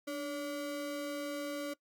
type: ring-modulated tone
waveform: square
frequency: 431.5 Hz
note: A4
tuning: 34 cents flat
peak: -34 dBFS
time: 0.07-1.74 s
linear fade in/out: 10 ms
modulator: 137 Hz
effects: noise-tail reverb RT60 0.1 s tail -21 dB re dry + Opus 48 kbps